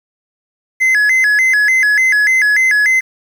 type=tone with vibrato; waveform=triangle; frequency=1864.7 Hz; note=A#6; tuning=in tune; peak=-7 dBFS; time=0.8-3.01 s; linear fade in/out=20 ms; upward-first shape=square; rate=3.4 Hz; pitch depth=170 cents each way; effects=7-bit